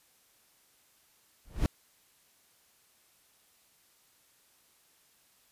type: noise with exponential growth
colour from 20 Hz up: brown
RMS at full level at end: -21 dBFS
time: 1.45-1.66 s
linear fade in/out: 0 ms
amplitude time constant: 44 ms
effects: white hiss -66 dBFS RMS until 5.51 s + resampled to 32000 Hz